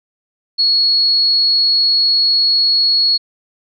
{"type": "tone", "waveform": "sine", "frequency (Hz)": 4344, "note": "C#8", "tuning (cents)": -36, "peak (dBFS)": -10, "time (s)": [0.58, 3.18], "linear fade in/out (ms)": 20, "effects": []}